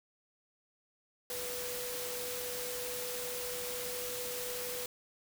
sine tone in noise, 493.9 Hz, B4, in tune, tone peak -41 dBFS, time 1.3-4.86 s, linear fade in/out 2 ms, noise white, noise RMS -40 dBFS, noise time 1.3-4.86 s, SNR -4 dB, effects none

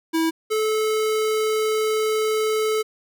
square tone pair in turn, 325.1 / 434 Hz, E4 / A4, -24 / -24 cents, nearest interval perfect fourth, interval 500 cents, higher second, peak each -19 / -20 dBFS, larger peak first, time 0.13-0.31 / 0.5-2.83 s, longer second, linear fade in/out 20 ms, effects none

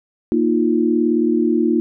sine chord, Bb suspended fourth, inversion none, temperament just, 233.1 / 310.8 / 349.6 Hz, Bb3 / Eb4 / F4, 0 / -2 / +2 cents, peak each -18 dBFS, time 0.32-1.8 s, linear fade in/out 0 ms, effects none

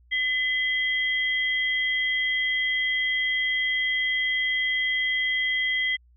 sine tone pair together, 2020 / 3224 Hz, B6 / G7, +39 / +48 cents, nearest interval minor sixth, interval 809 cents, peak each -23 / -29 dBFS, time 0.11-5.97 s, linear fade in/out 20 ms, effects added 60 Hz sine -54 dBFS peak until 6.16 s

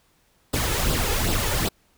pink noise with flanger, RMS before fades -23 dBFS, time 0.53-1.69 s, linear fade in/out 10 ms, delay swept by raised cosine 0.23 to 2.33 ms, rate 2.6 Hz, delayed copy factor +0.6, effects pink hiss -63 dBFS RMS until 1.97 s

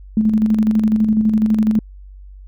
sine tone with tremolo, 216.5 Hz, A3, 28 cents flat, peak -10 dBFS, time 0.17-1.79 s, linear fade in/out 2 ms, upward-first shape square, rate 12 Hz, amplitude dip 45%, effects added 48 Hz sine -35 dBFS peak until 2.47 s

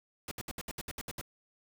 pink noise bursts, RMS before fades -40 dBFS, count 10, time 0.28-1.213 s, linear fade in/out 2 ms, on 33 ms, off 67 ms, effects none

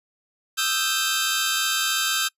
15% pulse tone cluster, 1236 / 1320 / 1568 / 3633 / 3897 Hz, D#6 / E6 / G6 / A#7 / B7, -12 / +2 / 0 / -45 / -24 cents, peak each -27 / -21 / -18 / -20 / -26 dBFS, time 0.57-2.29 s, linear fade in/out 20 ms, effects noise-tail reverb RT60 0.1 s tail -24 dB re dry + resampled to 32000 Hz

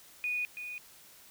sine tone with echo, 2468 Hz, D#7, 15 cents flat, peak -30 dBFS, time 0.24-0.45 s, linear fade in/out 0 ms, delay 330 ms, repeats 1, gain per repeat -8 dB, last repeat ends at 0.78 s, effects white hiss -56 dBFS RMS until 1.3 s

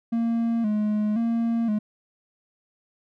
triangle tone with vibrato, 220.9 Hz, A3, 7 cents sharp, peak -19 dBFS, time 0.12-1.79 s, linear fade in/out 10 ms, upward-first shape square, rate 0.96 Hz, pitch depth 77 cents each way, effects none

